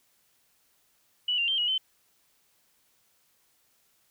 sine tone with pitch steps, 2953 / 2784 / 3146 / 2906 / 3070 Hz, F#7 / F7 / G7 / F#7 / G7, -4 / -6 / +6 / -32 / -37 cents, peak -24 dBFS, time 1.28-1.78 s, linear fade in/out 5 ms, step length 100 ms, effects white hiss -68 dBFS RMS until 4.1 s

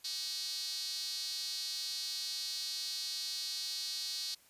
square tone with high-pass filter, 171.1 Hz, F3, 35 cents flat, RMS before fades -39 dBFS, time 0.04-4.35 s, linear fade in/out 10 ms, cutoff 4400 Hz, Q 5.3, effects white hiss -64 dBFS RMS until 4.49 s + resampled to 32000 Hz

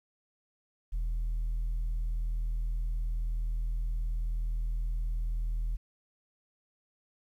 sine tone, 40.48 Hz, E1, 31 cents flat, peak -26 dBFS, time 0.92-5.77 s, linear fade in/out 20 ms, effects tanh soft clip ceiling -28 dBFS + 11-bit

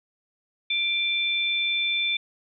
sine tone pair together, 2363 / 3534 Hz, D7 / A7, +10 / +7 cents, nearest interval perfect fifth, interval 697 cents, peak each -25 dBFS, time 0.7-2.17 s, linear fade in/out 5 ms, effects none

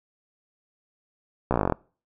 slowing click train, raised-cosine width 1 ms, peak -8 dBFS, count 12, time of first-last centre 1.51-1.723 s, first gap 15 ms, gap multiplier 1.05, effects noise-tail reverb RT60 0.4 s tail -25 dB re dry

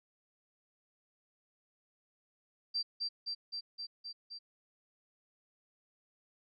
sine tone with echo, 4700 Hz, D8, 1 cent sharp, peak -31 dBFS, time 2.74-2.83 s, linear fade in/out 20 ms, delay 260 ms, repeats 6, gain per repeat -2 dB, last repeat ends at 4.39 s, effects none

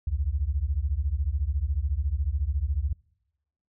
sine beating tone pair, 64.5 / 78.5 Hz, C2 / D#2, -24 / +16 cents, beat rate 14 Hz, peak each -27 dBFS, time 0.07-2.93 s, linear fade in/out 5 ms, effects noise-tail reverb RT60 0.9 s tail -25 dB re dry

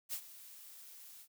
blue noise with ADSR envelope, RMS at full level -38 dBFS, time 0.09-1.28 s, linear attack 42 ms, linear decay 71 ms, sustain -16 dB, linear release 69 ms, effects none

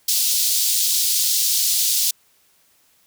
pink high-pass noise, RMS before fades -19 dBFS, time 0.08-2.11 s, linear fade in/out 5 ms, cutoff 4000 Hz, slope 24 dB/octave, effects white hiss -59 dBFS RMS until 3.06 s

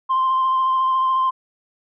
sine tone with vibrato, 1046.5 Hz, C6, in tune, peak -14 dBFS, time 0.09-1.31 s, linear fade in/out 20 ms, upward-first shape sine, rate 14 Hz, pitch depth 16 cents each way, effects tanh soft clip ceiling -13 dBFS

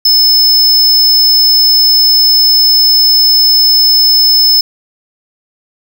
square tone, 5230 Hz, E8, 15 cents flat, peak -5 dBFS, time 0.05-4.61 s, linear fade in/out 5 ms, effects none

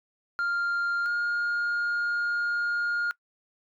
sine tone pair in turn, 1396.9 / 1418.9 Hz, F6 / F6, 0 / +27 cents, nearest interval unison, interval 27 cents, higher second, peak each -22 dBFS, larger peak neither, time 0.39-1.06 / 1.06-3.11 s, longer second, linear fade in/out 0 ms, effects noise-tail reverb RT60 0.1 s tail -24 dB re dry + tanh soft clip ceiling -24 dBFS

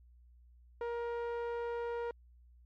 sawtooth tone with low-pass filter, 471.7 Hz, A#4, 20 cents sharp, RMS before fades -38 dBFS, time 0.81-2.11 s, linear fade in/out 2 ms, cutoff 1300 Hz, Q 0.63, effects added 60 Hz sine -58 dBFS peak until 2.65 s + AAC 64 kbps

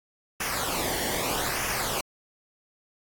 pink noise with flanger, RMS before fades -29 dBFS, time 0.4-2.01 s, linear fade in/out 5 ms, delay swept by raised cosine 0.24 to 0.8 ms, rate 0.8 Hz, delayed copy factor -0.65, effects AAC 64 kbps

